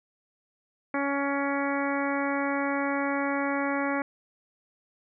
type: harmonic tone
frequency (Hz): 280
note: C#4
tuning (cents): +18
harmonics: 1 / 2 / 3 / 4 / 5 / 6 / 7 / 8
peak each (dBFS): -29 / -32 / -34 / -35 / -36 / -37 / -37 / -38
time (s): 0.94-4.02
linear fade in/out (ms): 2
effects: none